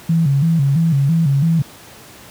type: tone with vibrato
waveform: sine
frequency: 151.2 Hz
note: D#3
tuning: 49 cents flat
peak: -11 dBFS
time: 0.09-1.62 s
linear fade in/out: 5 ms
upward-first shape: square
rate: 3 Hz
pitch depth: 150 cents each way
effects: pink hiss -40 dBFS RMS until 2.3 s + high-pass 80 Hz 12 dB/octave